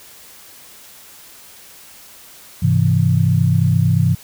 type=chord; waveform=sine; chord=Ab augmented; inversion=none; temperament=equal with one note detuned; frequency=101.92 / 130.81 / 164.81 Hz; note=Ab2 / C3 / E3; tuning=-32 / 0 / 0 cents; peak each=-16 dBFS; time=2.62-4.15 s; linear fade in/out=10 ms; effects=white hiss -42 dBFS RMS until 4.23 s